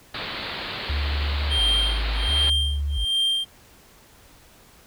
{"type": "low-pass noise", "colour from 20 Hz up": "white", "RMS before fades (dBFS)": -32, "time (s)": [0.14, 2.5], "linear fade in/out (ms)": 5, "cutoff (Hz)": 4500, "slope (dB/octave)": 96}
{"type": "tone with vibrato", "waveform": "sine", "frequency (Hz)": 61.74, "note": "B1", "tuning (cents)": 0, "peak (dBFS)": -22, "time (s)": [0.89, 3.05], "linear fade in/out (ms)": 10, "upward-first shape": "square", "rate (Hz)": 0.72, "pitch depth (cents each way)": 260}
{"type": "tone with tremolo", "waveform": "triangle", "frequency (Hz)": 3177, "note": "G7", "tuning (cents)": 23, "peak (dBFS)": -17, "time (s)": [1.5, 3.45], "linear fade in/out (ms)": 20, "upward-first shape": "sine", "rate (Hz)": 1.3, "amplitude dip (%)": 100}
{"effects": ["pink hiss -52 dBFS RMS until 4.86 s"]}